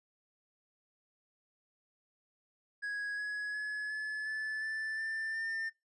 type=tone with pitch steps; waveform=triangle; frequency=1661.2 / 1680.5 / 1700 / 1719.8 / 1739.8 / 1760 / 1780.4 / 1801.1 Hz; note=G#6 / G#6 / G#6 / A6 / A6 / A6 / A6 / A6; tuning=0 / +20 / +40 / -40 / -20 / 0 / +20 / +40 cents; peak=-33 dBFS; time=2.82-5.7 s; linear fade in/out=20 ms; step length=360 ms; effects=noise-tail reverb RT60 0.2 s tail -23 dB re dry + resampled to 24000 Hz